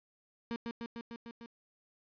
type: tone with echo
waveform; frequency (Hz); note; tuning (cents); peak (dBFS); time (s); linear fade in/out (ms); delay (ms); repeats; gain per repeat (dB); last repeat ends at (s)
35% pulse; 233.1; A#3; 0; -33; 0.51-0.56; 0; 150; 6; -2; 1.46
effects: resampled to 11025 Hz + 12-bit